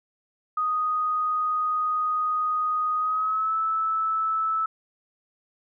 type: tone with pitch glide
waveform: sine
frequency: 1244.5 to 1309.4 Hz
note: D#6 to E6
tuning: 0 to -12 cents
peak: -22 dBFS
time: 0.57-4.66 s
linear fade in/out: 5 ms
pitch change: +88 cents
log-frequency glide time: 2.97-3.55 s
effects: none